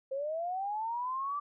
sine linear sweep, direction up, 523.3 to 1175 Hz, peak -32 dBFS, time 0.11-1.4 s, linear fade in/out 10 ms, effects none

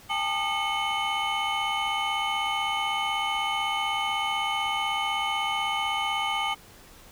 triangle tone cluster, 803 / 879 / 1217 / 2184 / 3035 Hz, G5 / A5 / D#6 / C#7 / F#7, +41 / -2 / -39 / -26 / +43 cents, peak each -30 dBFS, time 0.09-6.55 s, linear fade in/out 20 ms, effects pink hiss -51 dBFS RMS until 7.11 s

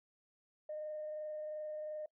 sine tone with frequency modulation, 611 Hz, D#5, 32 cents flat, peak -39 dBFS, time 0.69-2.06 s, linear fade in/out 5 ms, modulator 22.8 Hz, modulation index 0.24, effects noise-tail reverb RT60 0.1 s tail -23 dB re dry + tanh soft clip ceiling -35 dBFS

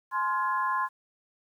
harmonic tone with a mistuned harmonic, 281.5 Hz, C#4, 27 cents sharp, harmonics 3 / 4 / 5 / 6, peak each -36 / -26 / -37 / -34 dBFS, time 0.11-0.89 s, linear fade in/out 50 ms, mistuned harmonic 4, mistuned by -130 cents, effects 10-bit

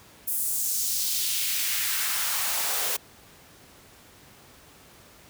white noise with high-pass filter sweep, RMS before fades -27 dBFS, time 0.27-2.97 s, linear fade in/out 10 ms, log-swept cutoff 11000 to 450 Hz, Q 1.3, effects pink hiss -52 dBFS RMS until 5.29 s + high-pass 60 Hz 12 dB/octave

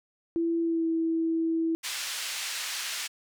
sine tone with pitch glide, 334 to 327.1 Hz, E4 to E4, +23 to -13 cents, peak -24 dBFS, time 0.36-1.75 s, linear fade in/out 0 ms, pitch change -36 cents, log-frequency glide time 0.61-0.86 s
pink band-pass noise, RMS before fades -34 dBFS, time 1.83-3.08 s, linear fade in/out 20 ms, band 2100 to 9000 Hz, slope 12 dB/octave
effects none

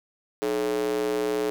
square tone with high-pass filter, 61 Hz, B1, 21 cents flat, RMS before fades -26 dBFS, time 0.42-1.5 s, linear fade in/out 0 ms, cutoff 390 Hz, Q 6.3, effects none

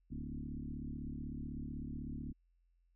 sine tone with frequency modulation, 146.83 Hz, D3, in tune, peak -40 dBFS, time 0.1-2.33 s, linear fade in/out 20 ms, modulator 36 Hz, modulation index 3.8, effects added 43 Hz sine -70 dBFS peak until 2.95 s

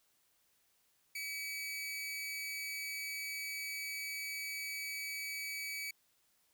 sawtooth tone with amplitude modulation, 2276 Hz, C#7, 45 cents sharp, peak -34 dBFS, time 1.15-5.91 s, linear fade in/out 5 ms, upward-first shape sine, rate 285 Hz, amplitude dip 40%, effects white hiss -74 dBFS RMS until 6.53 s

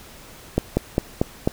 slowing click train, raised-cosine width 2 ms, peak -4 dBFS, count 5, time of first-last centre 0.58-1.475 s, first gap 190 ms, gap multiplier 1.11, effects pink hiss -44 dBFS RMS until 1.52 s

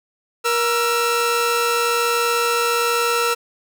sawtooth tone pair together, 472.9 / 1337.6 Hz, A#4 / E6, +25 / +25 cents, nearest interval octave + tritone, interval 1800 cents, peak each -16 dBFS, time 0.44-3.35 s, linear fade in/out 20 ms, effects none

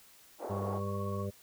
white band-pass noise, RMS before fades -41 dBFS, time 0.38-0.81 s, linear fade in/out 50 ms, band 340 to 840 Hz, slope 24 dB/octave
harmonic tone, 99 Hz, G2, 18 cents sharp, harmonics 1 / 2 / 4 / 5 / 6, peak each -36 / -39 / -42 / -43 / -44 dBFS, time 0.49-1.31 s, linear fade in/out 20 ms
sine tone with tremolo, 1108.7 Hz, C#6, in tune, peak -39 dBFS, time 0.5-1.27 s, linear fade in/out 50 ms, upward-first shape triangle, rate 16 Hz, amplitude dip 55%
effects white hiss -59 dBFS RMS until 1.42 s

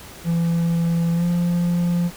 triangle tone with pitch glide, 168.3 to 173.63 Hz, E3 to F3, +36 to -10 cents, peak -15 dBFS, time 0.24-2.11 s, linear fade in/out 50 ms, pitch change +54 cents, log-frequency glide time 1.14-1.25 s, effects pink hiss -40 dBFS RMS until 2.16 s

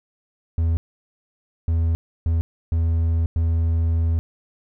triangle tone bursts at uneven times, 82.41 Hz, E2, in tune, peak -15 dBFS, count 5, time 0.58-0.77 / 1.68-1.95 / 2.26-2.41 / 2.72-3.26 / 3.36-4.19 s, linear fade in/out 0 ms, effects none

